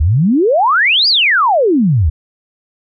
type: exponential two-way sweep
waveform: sine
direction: up then down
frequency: 68.4 to 5010 to 68.4 Hz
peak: -8 dBFS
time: 0-2.1 s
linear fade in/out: 10 ms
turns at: 1.08 s
effects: none